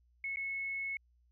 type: tone with dropouts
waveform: sine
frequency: 2193 Hz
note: C#7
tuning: 19 cents flat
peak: -35 dBFS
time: 0.24-0.97 s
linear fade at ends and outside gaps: 2 ms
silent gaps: 0.36-0.37 s
effects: added 60 Hz sine -66 dBFS peak until 1.31 s